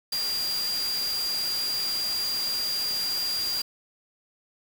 sine tone in noise, 4778 Hz, D8, 29 cents sharp, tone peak -26 dBFS, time 0.12-3.62 s, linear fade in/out 5 ms, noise white, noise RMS -35 dBFS, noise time 0.12-3.62 s, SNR +6 dB, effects none

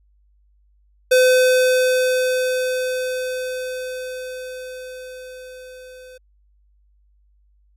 square tone with level ramp, 509 Hz, C5, 48 cents flat, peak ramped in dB -11 to -40 dBFS, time 1.11-6.18 s, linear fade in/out 10 ms, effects added 50 Hz sine -55 dBFS peak until 7.76 s + resampled to 32000 Hz

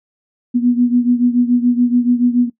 sine beating tone pair, 242 / 249 Hz, B3 / B3, -35 / +14 cents, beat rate 7 Hz, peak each -12 / -16 dBFS, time 0.54-2.5 s, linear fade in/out 20 ms, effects noise-tail reverb RT60 0.1 s tail -18 dB re dry

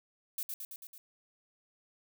violet noise with echo, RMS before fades -36 dBFS, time 0.38-0.43 s, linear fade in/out 2 ms, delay 110 ms, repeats 5, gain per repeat -3 dB, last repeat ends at 0.98 s, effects none

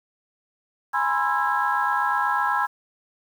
sine tone cluster, 829 / 982 / 1050 / 1335 / 1644 Hz, G#5 / B5 / C6 / E6 / G#6, -3 / -10 / +6 / +22 / -18 cents, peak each -26 dBFS, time 0.93-2.67 s, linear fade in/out 20 ms, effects tanh soft clip ceiling -10 dBFS + 8-bit

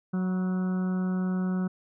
harmonic tone with a mistuned harmonic, 184.6 Hz, F#3, 4 cents flat, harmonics 1 / 2 / 3 / 4 / 5 / 6 / 7 / 8, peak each -25 / -39 / -46 / -47 / -51 / -50 / -46 / -47 dBFS, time 0.13-1.68 s, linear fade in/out 10 ms, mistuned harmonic 5, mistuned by +51 cents, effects none

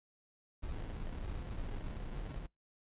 brown noise with sample-and-hold, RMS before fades -41 dBFS, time 0.62-2.47 s, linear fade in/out 20 ms, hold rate 1225 Hz, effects noise-tail reverb RT60 0.2 s tail -26 dB re dry + resampled to 8000 Hz

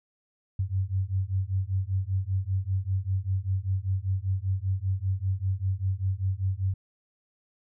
sine beating tone pair, 93 / 98.1 Hz, F#2 / G2, +9 / +2 cents, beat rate 5.1 Hz, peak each -28 dBFS, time 0.59-6.74 s, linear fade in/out 5 ms, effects none

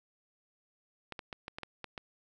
clicks, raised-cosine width 0.3 ms, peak -24 dBFS, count 8, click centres 1.123 / 1.192 / 1.328 / 1.481 / 1.585 / 1.633 / 1.843 / 1.978 s, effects none

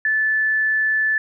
sine tone, 1745 Hz, A6, 15 cents flat, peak -16 dBFS, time 0.05-1.18 s, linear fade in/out 2 ms, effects none

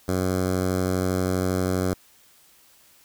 10% pulse tone with notch filter, 92.5 Hz, F#2, in tune, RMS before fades -24 dBFS, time 0.08-1.94 s, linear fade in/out 5 ms, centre 2700 Hz, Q 0.78, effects white hiss -56 dBFS RMS until 3.04 s

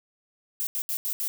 violet noise bursts at uneven times, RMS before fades -29 dBFS, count 5, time 0.6-0.67 / 0.75-0.82 / 0.89-0.97 / 1.05-1.13 / 1.2-1.28 s, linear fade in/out 0 ms, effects none

